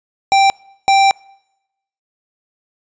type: tone bursts at uneven times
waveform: square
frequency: 784 Hz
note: G5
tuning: in tune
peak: -9 dBFS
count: 2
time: 0.32-0.5 / 0.88-1.11 s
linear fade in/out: 0 ms
effects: noise-tail reverb RT60 0.9 s tail -26 dB re dry + resampled to 16000 Hz